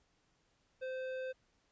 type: tone with hard clipping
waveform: sine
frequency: 518 Hz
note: C5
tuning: 17 cents flat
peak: -40 dBFS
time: 0.81-1.33 s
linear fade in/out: 20 ms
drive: 11 dB
effects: pink hiss -75 dBFS RMS until 1.71 s + resampled to 16000 Hz